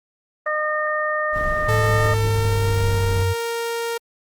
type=harmonic tone; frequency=610 Hz; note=D#5; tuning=34 cents flat; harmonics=1 / 2 / 3; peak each=-24 / -24 / -24 dBFS; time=0.46-2.14 s; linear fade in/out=5 ms
type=noise; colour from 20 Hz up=brown; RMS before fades=-28 dBFS; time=1.32-3.26 s; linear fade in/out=50 ms
type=linear sweep; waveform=sine; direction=down; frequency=110 to 93.5 Hz; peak=-18 dBFS; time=1.67-3.34 s; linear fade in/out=20 ms
type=tone with pitch glide; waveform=sawtooth; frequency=440 to 464.6 Hz; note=A4 to A#4; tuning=0 to -6 cents; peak=-19 dBFS; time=1.68-3.98 s; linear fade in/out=10 ms; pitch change=+94 cents; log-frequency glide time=1.8-2.83 s
effects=Opus 24 kbps